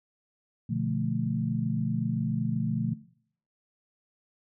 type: chord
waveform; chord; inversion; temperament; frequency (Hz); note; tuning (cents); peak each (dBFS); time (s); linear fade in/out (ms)
sine; B half-diminished seventh; none; equal with one note detuned; 121.35 / 146.83 / 174.61 / 220; B2 / D3 / F3 / A3; -30 / 0 / 0 / 0; -32; 0.69-2.94; 10
effects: noise-tail reverb RT60 0.6 s tail -18 dB re dry